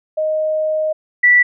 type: tone pair in turn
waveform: sine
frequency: 622.3 / 1962 Hz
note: D#5 / B6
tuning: 0 / -12 cents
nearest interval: octave + minor sixth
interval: 1988 cents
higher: second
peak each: -15 / -7 dBFS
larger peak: second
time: 0.17-0.93 / 1.23-1.43 s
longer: first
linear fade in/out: 10 ms
effects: none